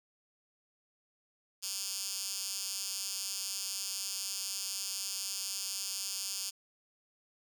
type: tone with high-pass filter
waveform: 10% pulse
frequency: 196 Hz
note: G3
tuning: in tune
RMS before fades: -38 dBFS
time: 1.62-6.51 s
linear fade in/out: 20 ms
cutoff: 5400 Hz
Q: 1.6
effects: none